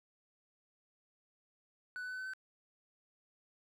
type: tone with pitch steps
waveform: triangle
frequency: 1488 / 1498.3 / 1508.8 / 1519.3 / 1529.8 Hz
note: F#6 / F#6 / F#6 / F#6 / G6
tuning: +9 / +21 / +33 / +45 / -43 cents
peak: -38 dBFS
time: 1.96-2.335 s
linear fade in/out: 0 ms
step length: 75 ms
effects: none